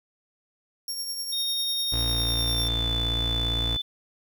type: tone with tremolo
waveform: 25% pulse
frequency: 5540 Hz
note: F8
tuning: 15 cents flat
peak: -23 dBFS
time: 0.88-2.68 s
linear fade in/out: 2 ms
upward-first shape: triangle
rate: 10 Hz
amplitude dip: 50%
type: tone with pitch glide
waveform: sine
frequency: 3714 to 3506 Hz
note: A#7 to A7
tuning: -7 to -7 cents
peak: -26 dBFS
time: 1.32-3.82 s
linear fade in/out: 10 ms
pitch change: -100 cents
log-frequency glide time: 2.05-2.88 s
type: tone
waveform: 30% pulse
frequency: 57.6 Hz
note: A#1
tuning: 20 cents flat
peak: -24 dBFS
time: 1.92-3.77 s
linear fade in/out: 10 ms
effects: 9-bit